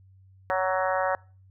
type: harmonic tone with a mistuned harmonic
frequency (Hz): 186.7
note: F#3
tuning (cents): +16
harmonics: 3 / 4 / 5 / 6 / 7 / 8 / 9 / 10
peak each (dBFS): -27 / -29 / -31 / -33 / -34 / -35 / -36 / -37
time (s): 0.5-1.15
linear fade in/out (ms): 0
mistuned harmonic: 7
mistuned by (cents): +15
effects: noise-tail reverb RT60 0.4 s tail -25 dB re dry + added 95 Hz sine -52 dBFS peak until 1.5 s